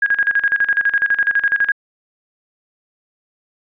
sine tone with tremolo, 1639 Hz, G#6, 23 cents flat, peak -11 dBFS, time 0.02-1.72 s, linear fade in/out 5 ms, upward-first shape square, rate 12 Hz, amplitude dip 80%, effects resampled to 8000 Hz

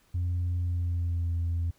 sine tone with pitch glide, 88.1 to 84.76 Hz, F2 to E2, +16 to +49 cents, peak -24 dBFS, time 0.14-1.71 s, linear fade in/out 10 ms, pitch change -67 cents, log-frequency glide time 0.58-1.34 s, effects tanh soft clip ceiling -24 dBFS + pink hiss -65 dBFS RMS until 1.78 s

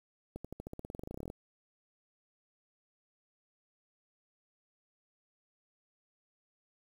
accelerating click train, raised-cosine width 2 ms, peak -28 dBFS, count 21, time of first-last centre 0.36-1.301 s, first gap 86 ms, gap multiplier 0.93, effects 9-bit

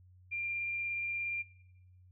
sine tone with vibrato, 2387 Hz, D7, 28 cents sharp, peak -34 dBFS, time 0.31-1.43 s, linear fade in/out 20 ms, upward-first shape triangle, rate 17 Hz, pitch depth 8 cents each way, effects noise-tail reverb RT60 1.0 s tail -20 dB re dry + added 91 Hz sine -57 dBFS peak until 2.11 s

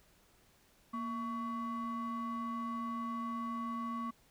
triangle ring-modulated tone, 444.2 Hz, A4, 16 cents sharp, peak -31 dBFS, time 0.93-4.11 s, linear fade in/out 10 ms, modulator 679 Hz, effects pink hiss -67 dBFS RMS until 4.3 s

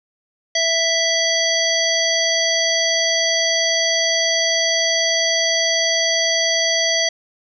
harmonic tone, 659.3 Hz, E5, in tune, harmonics 1 / 3 / 5 / 7 / 9, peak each -22 / -22 / -22 / -22 / -22 dBFS, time 0.55-7.09 s, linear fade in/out 5 ms, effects none

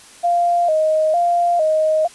sine tone with vibrato, 659.3 Hz, E5, in tune, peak -13 dBFS, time 0.23-2.08 s, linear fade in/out 20 ms, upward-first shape square, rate 1.1 Hz, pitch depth 92 cents each way, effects white hiss -43 dBFS RMS until 2.14 s + resampled to 24000 Hz

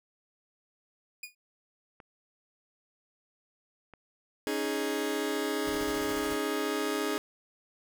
sawtooth tone with exponential decay, 2451 Hz, D#7, 27 cents flat, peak -32 dBFS, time 1.23-1.35 s, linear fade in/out 5 ms, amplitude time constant 26 ms
clicks, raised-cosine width 0.5 ms, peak -34 dBFS, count 4, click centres 2.002 / 3.937 / 4.653 / 5.655 s
sawtooth chord, C# suspended second, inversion none, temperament just, 277.2 / 311.8 / 415.8 Hz, C#4 / D#4 / G#4, 0 / +4 / +2 cents, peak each -31 / -30 / -28 dBFS, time 4.47-7.18 s, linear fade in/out 0 ms
pink noise with tremolo, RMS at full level -41 dBFS, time 5.66-6.37 s, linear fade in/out 10 ms, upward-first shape square, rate 14 Hz, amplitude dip 50%
effects none

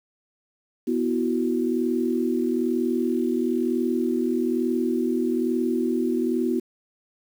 sine chord, B suspended fourth, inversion none, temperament just, 246.9 / 329.3 / 370.4 Hz, B3 / E4 / F#4, 0 / -2 / +2 cents, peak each -24 / -26 / -26 dBFS, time 0.87-6.6 s, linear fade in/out 10 ms, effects 8-bit

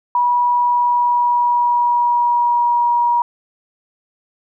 sine tone with pitch glide, 971 to 955.4 Hz, B5 to A#5, -30 to +42 cents, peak -12 dBFS, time 0.15-3.22 s, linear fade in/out 2 ms, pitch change -28 cents, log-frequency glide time 0.41-2.88 s, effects none

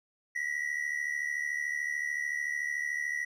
triangle tone pair together, 1901.9 / 1975.5 Hz, A#6 / B6, +34 / 0 cents, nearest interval minor second, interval 66 cents, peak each -32 / -32 dBFS, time 0.35-3.25 s, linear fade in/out 10 ms, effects resampled to 32000 Hz

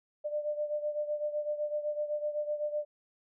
sine beating tone pair, 595 / 602.9 Hz, D5 / D5, +22 / +45 cents, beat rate 7.9 Hz, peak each -32 / -37 dBFS, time 0.24-2.85 s, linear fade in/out 20 ms, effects none

